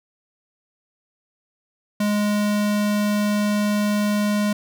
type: tone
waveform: square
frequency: 207.7 Hz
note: G#3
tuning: in tune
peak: -19 dBFS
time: 2-4.53 s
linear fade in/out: 5 ms
effects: none